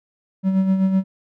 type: tone with tremolo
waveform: triangle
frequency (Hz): 190.6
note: G3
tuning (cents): -48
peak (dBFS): -11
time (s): 0.43-1.04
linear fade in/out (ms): 50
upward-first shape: sine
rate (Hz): 7.9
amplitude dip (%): 50
effects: none